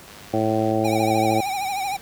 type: click train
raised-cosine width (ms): 0.2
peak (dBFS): -27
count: 66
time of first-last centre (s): 0.08-0.711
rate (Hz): 103
type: harmonic tone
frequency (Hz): 110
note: A2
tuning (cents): 0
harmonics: 1 / 2 / 3 / 4 / 5 / 6 / 7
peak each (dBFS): -27 / -27 / -23 / -29 / -25 / -29 / -26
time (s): 0.33-1.41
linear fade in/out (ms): 10
type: tone with vibrato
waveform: square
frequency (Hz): 784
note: G5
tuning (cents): 0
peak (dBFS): -24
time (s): 0.84-1.97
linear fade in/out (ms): 10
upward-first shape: triangle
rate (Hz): 13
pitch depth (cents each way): 95
effects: pink hiss -44 dBFS RMS until 2.01 s + high-pass 60 Hz 12 dB/octave